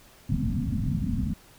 white low-pass noise, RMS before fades -27 dBFS, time 0.29-1.34 s, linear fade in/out 10 ms, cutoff 260 Hz, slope 96 dB/octave, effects pink hiss -54 dBFS RMS until 1.58 s

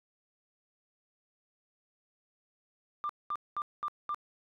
sine tone bursts, 1190 Hz, D6, 22 cents sharp, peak -30 dBFS, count 5, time 3.04-4.145 s, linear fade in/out 0 ms, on 53 ms, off 210 ms, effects tanh soft clip ceiling -27 dBFS

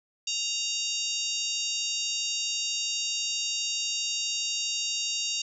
harmonic tone with a mistuned harmonic, 932.3 Hz, A#5, in tune, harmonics 3 / 4 / 5 / 6 / 7 / 8, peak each -33 / -34 / -35 / -36 / -36 / -37 dBFS, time 0.27-5.42 s, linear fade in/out 5 ms, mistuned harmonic 8, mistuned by -47 cents, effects none

